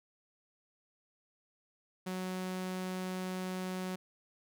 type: tone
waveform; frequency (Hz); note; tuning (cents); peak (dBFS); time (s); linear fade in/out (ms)
sawtooth; 185; F#3; 0; -32; 2.06-3.96; 10
effects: none